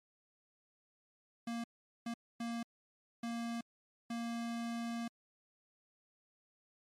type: tone bursts at uneven times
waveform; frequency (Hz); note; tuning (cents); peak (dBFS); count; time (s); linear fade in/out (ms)
square; 233.2; A#3; +1; -38; 5; 1.47-1.64 / 2.06-2.14 / 2.4-2.63 / 3.23-3.61 / 4.1-5.08; 5
effects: low-pass 9000 Hz 12 dB/octave + MP3 64 kbps